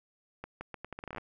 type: accelerating click train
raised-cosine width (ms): 0.5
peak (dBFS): -25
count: 14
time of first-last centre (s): 0.44-1.182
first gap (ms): 170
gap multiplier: 0.78
effects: none